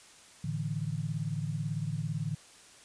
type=chord; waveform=sine; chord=A suspended fourth; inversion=none; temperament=equal; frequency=110 / 146.83 / 164.81 Hz; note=A2 / D3 / E3; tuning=0 / 0 / 0 cents; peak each=-37 / -34 / -36 dBFS; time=0.44-2.35 s; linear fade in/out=5 ms; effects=white hiss -55 dBFS RMS until 2.84 s + resampled to 22050 Hz